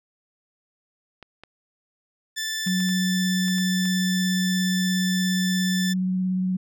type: clicks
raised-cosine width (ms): 0.3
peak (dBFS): -26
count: 8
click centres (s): 1.227 / 1.436 / 2.673 / 2.804 / 2.891 / 3.482 / 3.583 / 3.855
type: tone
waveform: 15% pulse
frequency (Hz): 1760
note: A6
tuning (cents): 0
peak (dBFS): -20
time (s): 2.36-5.94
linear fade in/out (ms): 20
type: tone with vibrato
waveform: sine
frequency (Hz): 185.1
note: F#3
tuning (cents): +1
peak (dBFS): -21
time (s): 2.66-6.57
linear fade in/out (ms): 10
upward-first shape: triangle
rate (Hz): 17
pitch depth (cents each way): 17
effects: none